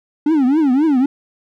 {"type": "tone with vibrato", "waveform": "triangle", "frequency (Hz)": 284.3, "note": "C#4", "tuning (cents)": 44, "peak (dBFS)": -9, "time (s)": [0.26, 1.06], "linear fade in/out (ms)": 5, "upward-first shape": "triangle", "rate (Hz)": 3.8, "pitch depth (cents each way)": 270, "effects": []}